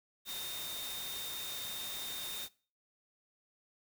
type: tone in noise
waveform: sine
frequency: 3668 Hz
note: A#7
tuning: 29 cents flat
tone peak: -42 dBFS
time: 0.25-2.49 s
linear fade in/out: 50 ms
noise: white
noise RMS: -43 dBFS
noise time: 0.25-2.49 s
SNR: -2 dB
effects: noise-tail reverb RT60 0.4 s tail -21 dB re dry